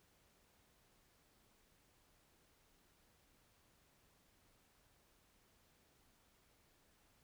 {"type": "silence", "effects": ["pink hiss -73 dBFS RMS until 7.23 s"]}